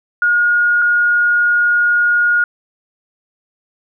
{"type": "tone pair in turn", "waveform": "sine", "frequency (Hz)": [1434, 1434], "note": ["F6", "F6"], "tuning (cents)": [45, 45], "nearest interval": "unison", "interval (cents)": 0, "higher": "neither", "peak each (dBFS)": -10, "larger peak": "neither", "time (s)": [[0.22, 0.82], [0.82, 2.44]], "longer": "second", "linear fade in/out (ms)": 2, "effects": []}